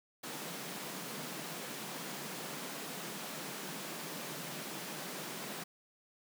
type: high-pass noise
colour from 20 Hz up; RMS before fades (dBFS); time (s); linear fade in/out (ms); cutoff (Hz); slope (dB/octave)
pink; -43; 0.23-5.64; 10; 140; 96
effects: none